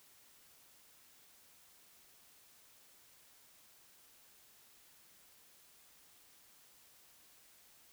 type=silence; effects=white hiss -64 dBFS RMS until 7.92 s